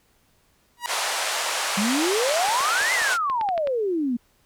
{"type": "tone with exponential growth", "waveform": "sawtooth", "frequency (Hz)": 960, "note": "B5", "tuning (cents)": -49, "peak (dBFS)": -18, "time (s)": [0.77, 0.86], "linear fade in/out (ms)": 1, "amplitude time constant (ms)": 19}
{"type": "band-pass noise", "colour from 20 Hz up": "pink", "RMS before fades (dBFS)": -26, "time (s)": [0.86, 3.18], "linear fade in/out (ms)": 50, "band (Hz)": [610, 10000], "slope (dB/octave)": 24}
{"type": "exponential two-way sweep", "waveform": "sine", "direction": "up then down", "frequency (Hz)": [190.8, 2100, 228.5], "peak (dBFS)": -21, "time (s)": [1.77, 4.17], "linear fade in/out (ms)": 10, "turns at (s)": 2.93}
{"type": "clicks", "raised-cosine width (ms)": 0.3, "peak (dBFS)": -17, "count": 9, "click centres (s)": [2.487, 2.607, 2.814, 3.017, 3.299, 3.412, 3.489, 3.578, 3.673]}
{"effects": ["pink hiss -63 dBFS RMS until 4.45 s"]}